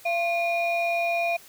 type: tone pair together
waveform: sine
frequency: 683 / 2434 Hz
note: F5 / D#7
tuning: -39 / -39 cents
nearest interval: octave + minor seventh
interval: 2200 cents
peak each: -22 / -25 dBFS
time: 0.05-1.37 s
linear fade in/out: 10 ms
effects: tanh soft clip ceiling -19 dBFS + white hiss -50 dBFS RMS until 1.48 s